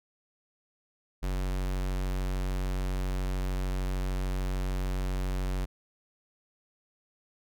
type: tone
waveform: square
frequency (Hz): 46.59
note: F#1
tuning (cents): +13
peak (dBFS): -29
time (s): 1.22-5.66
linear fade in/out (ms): 20
effects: none